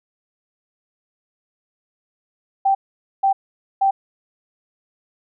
sine tone bursts, 781 Hz, G5, 7 cents flat, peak -13 dBFS, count 3, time 2.65-3.91 s, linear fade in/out 10 ms, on 100 ms, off 480 ms, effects none

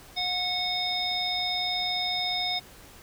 harmonic tone with a mistuned harmonic, 733 Hz, F#5, 16 cents flat, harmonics 1 / 3 / 5 / 7, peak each -33 / -34 / -29 / -32 dBFS, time 0.16-2.6 s, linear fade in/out 20 ms, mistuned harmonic 1, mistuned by -19 cents, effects pink hiss -50 dBFS RMS until 3.02 s

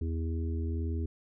harmonic tone, 81.6 Hz, E2, 17 cents flat, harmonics 1 / 3 / 4 / 5, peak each -30 / -40 / -42 / -44 dBFS, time 0.01-1.06 s, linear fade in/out 5 ms, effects none

